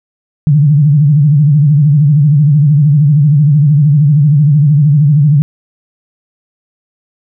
sine tone with vibrato, 146.83 Hz, D3, in tune, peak -4 dBFS, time 0.47-5.42 s, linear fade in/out 0 ms, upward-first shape sine, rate 13 Hz, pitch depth 120 cents each way, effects none

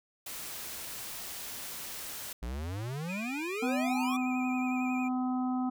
white noise, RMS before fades -41 dBFS, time 0.26-2.33 s, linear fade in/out 5 ms
square exponential sweep, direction up, 55 to 1182 Hz, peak -35 dBFS, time 2.42-4.17 s, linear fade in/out 10 ms
triangle tone with vibrato, 2431 Hz, D#7, 41 cents flat, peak -37 dBFS, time 3.08-5.09 s, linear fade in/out 20 ms, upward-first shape sine, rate 11 Hz, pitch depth 47 cents each way
harmonic tone, 254 Hz, B3, 49 cents sharp, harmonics 1 / 3 / 4 / 5, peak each -29 / -37 / -46 / -43 dBFS, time 3.62-5.7 s, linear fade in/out 10 ms
effects none

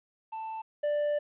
triangle tone pair in turn, 885 / 589.3 Hz, A5 / D5, +10 / +6 cents, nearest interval perfect fifth, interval 704 cents, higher first, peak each -33 / -24 dBFS, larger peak second, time 0.32-0.62 / 0.83-1.19 s, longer second, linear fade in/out 10 ms, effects resampled to 8000 Hz + 11-bit

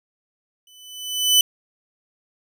sawtooth tone with exponential growth, 3000 Hz, F#7, 23 cents sharp, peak -7 dBFS, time 0.67-1.41 s, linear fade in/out 2 ms, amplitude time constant 160 ms, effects none

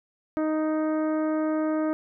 harmonic tone, 311.1 Hz, D#4, in tune, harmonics 1 / 2 / 3 / 4 / 5 / 6 / 7, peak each -24 / -29 / -40 / -37 / -43 / -49 / -52 dBFS, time 0.37-1.93 s, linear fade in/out 0 ms, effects none

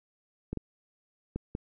clicks, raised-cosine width 3 ms, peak -20 dBFS, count 4, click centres 0.53 / 0.573 / 1.36 / 1.551 s, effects none

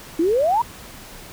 sine exponential sweep, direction up, 311.1 to 987.8 Hz, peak -15 dBFS, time 0.19-0.62 s, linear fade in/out 5 ms, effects pink hiss -40 dBFS RMS until 1.32 s

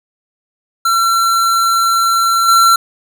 square tone with level steps, 1355 Hz, E6, 47 cents sharp, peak -11 / -7 dBFS, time 0.85-2.76 s, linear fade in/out 5 ms, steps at 2.48 s, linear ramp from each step 5 ms, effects none

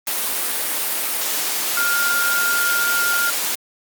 sine tone in noise, 1406 Hz, F6, 11 cents sharp, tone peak -18 dBFS, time 1.77-3.3 s, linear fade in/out 2 ms, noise white, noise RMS -22 dBFS, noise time 0.07-3.55 s, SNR +1 dB, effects high-pass 300 Hz 12 dB/octave + Opus 32 kbps

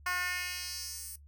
10% pulse tone with high-pass filter sweep, 360.1 Hz, F#4, 47 cents flat, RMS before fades -37 dBFS, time 0.06-1.16 s, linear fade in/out 5 ms, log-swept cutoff 1200 to 10000 Hz, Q 1.6, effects noise-tail reverb RT60 0.1 s tail -17 dB re dry + added 72 Hz sine -52 dBFS peak until 1.27 s

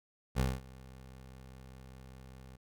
20% pulse tone with ADSR envelope, 65 Hz, C2, 11 cents flat, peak -22 dBFS, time 0.35-2.57 s, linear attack 43 ms, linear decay 210 ms, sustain -23 dB, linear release 16 ms, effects none

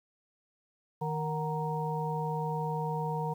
harmonic tone with a mistuned harmonic, 155.56 Hz, D#3, in tune, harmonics 1 / 3 / 5 / 6, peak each -33 / -37 / -40 / -35 dBFS, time 1.01-3.34 s, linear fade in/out 10 ms, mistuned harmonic 5, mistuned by -81 cents, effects 10-bit

